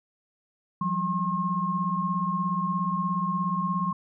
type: tone cluster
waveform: sine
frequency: 172.8 / 189.7 / 1074 Hz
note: F3 / F#3 / C6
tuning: -18 / +43 / +45 cents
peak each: -30 / -30 / -27 dBFS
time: 0.81-3.93 s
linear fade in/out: 5 ms
effects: none